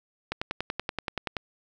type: click train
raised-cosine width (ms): 0.3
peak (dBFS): -13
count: 12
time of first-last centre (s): 0.32-1.368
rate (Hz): 10.5
effects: none